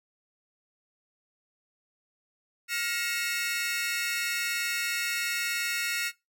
sawtooth tone cluster, 1413 / 1891 / 2190 / 2631 Hz, F6 / A#6 / C#7 / E7, +20 / +24 / -22 / -4 cents, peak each -31 dBFS, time 2.68-6.12 s, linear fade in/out 50 ms, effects noise-tail reverb RT60 0.2 s tail -18 dB re dry

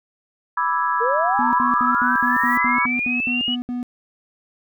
sine chord, E dominant seventh, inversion second, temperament equal, 987.8 / 1174.7 / 1318.5 / 1661.2 Hz, B5 / D6 / E6 / G#6, 0 / 0 / 0 / 0 cents, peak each -21 / -25 / -24 / -26 dBFS, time 0.57-2.86 s, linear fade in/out 5 ms
sine linear sweep, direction up, 440 to 2960 Hz, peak -20 dBFS, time 1-3.56 s, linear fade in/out 20 ms
triangle tone bursts, 245.7 Hz, B3, 9 cents flat, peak -21 dBFS, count 12, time 1.39-3.829 s, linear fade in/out 0 ms, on 140 ms, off 69 ms
violet noise with exponential growth, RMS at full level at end -39 dBFS, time 1.6-2.57 s, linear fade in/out 0 ms, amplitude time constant 210 ms
effects none

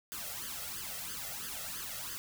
white noise with flanger, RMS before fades -41 dBFS, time 0.12-2.18 s, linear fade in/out 0 ms, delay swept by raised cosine 0.62 to 1.57 ms, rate 3 Hz, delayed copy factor +0.8, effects none

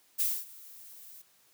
violet noise with ADSR envelope, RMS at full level -27 dBFS, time 0.18-1.22 s, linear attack 26 ms, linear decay 240 ms, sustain -23 dB, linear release 7 ms, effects white hiss -65 dBFS RMS until 1.53 s + high-pass 80 Hz 12 dB/octave

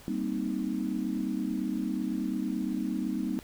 sine chord, C minor seventh, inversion second, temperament equal, 196 / 233.1 / 261.6 / 311.1 Hz, G3 / Bb3 / C4 / Eb4, 0 / 0 / 0 / 0 cents, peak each -34 dBFS, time 0.08-3.39 s, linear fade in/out 0 ms, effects pink hiss -52 dBFS RMS until 3.43 s

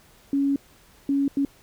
sine tone bursts at uneven times, 278.6 Hz, C#4, 9 cents sharp, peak -19 dBFS, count 3, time 0.33-0.56 / 1.09-1.28 / 1.37-1.45 s, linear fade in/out 2 ms, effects pink hiss -55 dBFS RMS until 1.62 s

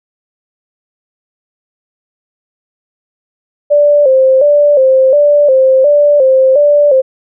sine tone with vibrato, 554.4 Hz, C#5, in tune, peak -4 dBFS, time 3.7-7.02 s, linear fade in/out 20 ms, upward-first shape square, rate 1.4 Hz, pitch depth 92 cents each way, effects none

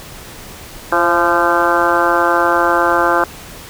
harmonic tone with a mistuned harmonic, 171.8 Hz, F3, 28 cents flat, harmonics 2 / 3 / 4 / 5 / 6 / 7 / 8 / 9, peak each -19 / -19 / -19 / -19 / -19 / -19 / -19 / -19 dBFS, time 0.92-3.24 s, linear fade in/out 2 ms, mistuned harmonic 3, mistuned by +37 cents, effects pink hiss -34 dBFS RMS until 3.69 s

